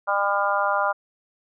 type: harmonic tone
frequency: 200.8 Hz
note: G3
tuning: 42 cents sharp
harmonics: 3 / 4 / 5 / 6 / 7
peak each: -26 / -26 / -26 / -26 / -26 dBFS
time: 0.07-0.93 s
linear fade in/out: 20 ms
effects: none